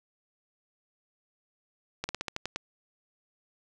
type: slowing click train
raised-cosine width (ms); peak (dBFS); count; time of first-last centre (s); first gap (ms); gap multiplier
0.2; -15; 8; 2.04-2.56; 50; 1.13
effects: none